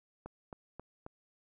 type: click train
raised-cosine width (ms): 1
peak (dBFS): -30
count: 4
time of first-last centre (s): 0.26-1.064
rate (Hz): 3.73
effects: none